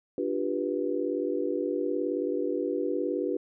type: chord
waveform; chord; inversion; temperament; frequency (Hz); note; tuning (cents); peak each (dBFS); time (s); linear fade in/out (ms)
sine; G dominant seventh; second; just; 294 / 352.8 / 392 / 490; D4 / F4 / G4 / B4; +2 / +18 / 0 / -14; -32; 0.18-3.37; 2
effects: none